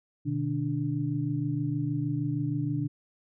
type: tone cluster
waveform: sine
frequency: 124.9 / 151.3 / 292.4 Hz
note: B2 / D#3 / D4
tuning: +20 / -48 / -7 cents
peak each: -31 dBFS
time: 0.25-2.88 s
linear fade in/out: 20 ms
effects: none